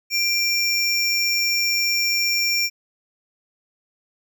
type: tone pair together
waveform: square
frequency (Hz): 2372 / 5503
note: D7 / F8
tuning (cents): +17 / -26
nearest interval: octave + minor third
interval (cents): 1457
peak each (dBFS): -22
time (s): 0.1-2.7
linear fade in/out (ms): 50
effects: none